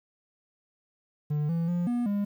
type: tone with pitch steps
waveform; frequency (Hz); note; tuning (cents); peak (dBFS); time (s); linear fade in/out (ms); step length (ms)
triangle; 149 / 167.2 / 174.8 / 241.4 / 203.1; D3 / E3 / F3 / B3 / G#3; +25 / +25 / +2 / -39 / -38; -23; 1.3-2.25; 10; 190
effects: 10-bit